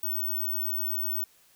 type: tone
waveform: sine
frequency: 15804 Hz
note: B9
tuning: in tune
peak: -27 dBFS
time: 0.03-1.24 s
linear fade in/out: 2 ms
effects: white hiss -61 dBFS RMS until 1.55 s